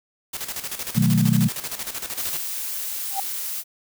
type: noise with tremolo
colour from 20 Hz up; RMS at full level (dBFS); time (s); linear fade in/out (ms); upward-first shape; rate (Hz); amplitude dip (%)
white; -29; 0.33-2.38; 10; square; 13; 65
type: chord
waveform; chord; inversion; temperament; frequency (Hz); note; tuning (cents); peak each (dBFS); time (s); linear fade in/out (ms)
sine; B dominant seventh; none; equal; 123.47 / 155.56 / 185 / 220; B2 / D#3 / F#3 / A3; 0 / 0 / 0 / 0; -21; 0.95-1.49; 20
type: noise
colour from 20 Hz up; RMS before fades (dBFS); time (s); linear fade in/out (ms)
blue; -29; 2.15-3.64; 50
type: tone with exponential growth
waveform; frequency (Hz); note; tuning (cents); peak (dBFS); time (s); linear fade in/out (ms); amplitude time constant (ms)
sine; 784; G5; 0; -19; 3.09-3.2; 5; 23
effects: none